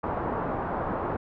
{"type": "low-pass noise", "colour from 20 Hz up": "white", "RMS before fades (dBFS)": -30, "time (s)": [0.03, 1.17], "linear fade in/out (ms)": 10, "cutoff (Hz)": 1100, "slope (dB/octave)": 24, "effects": []}